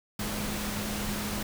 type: tone in noise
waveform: sine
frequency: 207.7 Hz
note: G#3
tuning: in tune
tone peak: -35 dBFS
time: 0.19-1.43 s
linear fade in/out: 5 ms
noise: pink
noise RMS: -34 dBFS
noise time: 0.19-1.43 s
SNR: -4 dB
effects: none